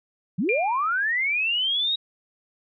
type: linear sweep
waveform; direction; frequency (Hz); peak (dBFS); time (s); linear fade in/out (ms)
sine; up; 148.3 to 3828; -21; 0.38-1.96; 10
type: tone with exponential decay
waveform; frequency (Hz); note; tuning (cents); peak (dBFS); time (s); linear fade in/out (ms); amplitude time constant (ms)
sine; 2392; D7; +31; -20; 0.49-1.05; 1; 120
effects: none